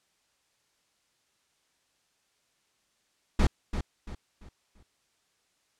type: noise with echo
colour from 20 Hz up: brown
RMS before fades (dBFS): -21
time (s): 3.39-3.47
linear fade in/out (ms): 5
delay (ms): 340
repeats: 4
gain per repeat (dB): -9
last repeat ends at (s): 4.83
effects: white hiss -72 dBFS RMS until 5.79 s + low-pass 8000 Hz 12 dB/octave